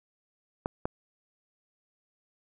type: clicks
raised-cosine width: 1 ms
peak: -15 dBFS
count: 2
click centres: 0.659 / 0.855 s
effects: none